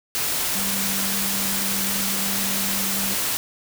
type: tone in noise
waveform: sine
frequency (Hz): 196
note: G3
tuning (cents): 0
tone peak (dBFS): -30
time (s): 0.55-3.14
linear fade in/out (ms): 0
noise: white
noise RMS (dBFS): -24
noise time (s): 0.15-3.37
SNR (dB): -9
effects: none